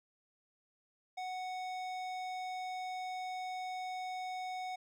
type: tone with hard clipping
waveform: sine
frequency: 740 Hz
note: F#5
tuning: in tune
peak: -40 dBFS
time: 1.17-4.76 s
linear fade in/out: 10 ms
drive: 14 dB
effects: none